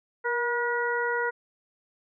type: harmonic tone with a mistuned harmonic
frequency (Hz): 481.6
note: B4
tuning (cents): -44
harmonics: 1 / 2 / 3 / 4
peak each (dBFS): -29 / -31 / -29 / -33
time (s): 0.24-1.31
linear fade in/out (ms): 20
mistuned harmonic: 1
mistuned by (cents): -25
effects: none